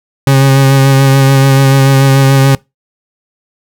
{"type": "tone with vibrato", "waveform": "40% pulse", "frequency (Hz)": 135.8, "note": "C#3", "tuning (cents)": -35, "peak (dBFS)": -3, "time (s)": [0.27, 2.55], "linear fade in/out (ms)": 2, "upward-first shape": "sine", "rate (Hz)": 6.9, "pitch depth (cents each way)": 20, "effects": ["noise-tail reverb RT60 0.2 s tail -23 dB re dry"]}